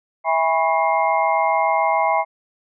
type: tone cluster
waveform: sine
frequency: 654 / 813 / 985 / 1092 / 2119 Hz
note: E5 / G#5 / B5 / C#6 / C7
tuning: -14 / -37 / -5 / -26 / +21 cents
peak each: -21 / -20 / -21 / -25 / -26 dBFS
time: 0.24-2.25 s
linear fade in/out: 50 ms
effects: none